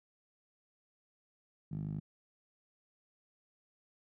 10% pulse tone with band-pass filter, 51 Hz, G#1, 31 cents flat, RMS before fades -39 dBFS, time 1.71-2 s, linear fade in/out 10 ms, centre 160 Hz, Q 3.3, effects none

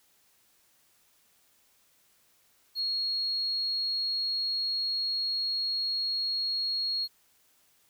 triangle tone, 4300 Hz, C8, 47 cents sharp, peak -24 dBFS, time 2.75-7.08 s, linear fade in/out 50 ms, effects tanh soft clip ceiling -26 dBFS + white hiss -66 dBFS RMS until 7.89 s

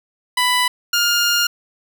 15% pulse tone pair in turn, 993 / 1412 Hz, B5 / F6, +9 / +19 cents, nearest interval tritone, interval 610 cents, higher second, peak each -8 dBFS, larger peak neither, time 0.37-0.68 / 0.93-1.47 s, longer second, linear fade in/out 5 ms, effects none

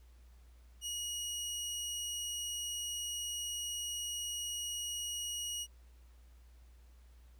20% pulse tone, 2896 Hz, F#7, 38 cents flat, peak -32 dBFS, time 0.81-5.67 s, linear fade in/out 50 ms, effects added 60 Hz sine -56 dBFS peak until 7.39 s + pink hiss -71 dBFS RMS until 7.39 s

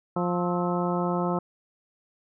harmonic tone with a mistuned harmonic, 176.2 Hz, F3, 16 cents sharp, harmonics 1 / 2 / 3 / 4 / 5 / 6 / 7, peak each -27 / -30 / -32 / -33 / -34 / -35 / -35 dBFS, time 0.16-1.39 s, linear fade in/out 5 ms, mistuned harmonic 7, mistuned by +90 cents, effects none

